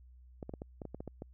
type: clicks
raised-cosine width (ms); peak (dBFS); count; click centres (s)
2; -28; 10; 0.428 / 0.494 / 0.538 / 0.619 / 0.818 / 0.853 / 0.946 / 1.005 / 1.077 / 1.221
effects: added 62 Hz sine -54 dBFS peak until 1.33 s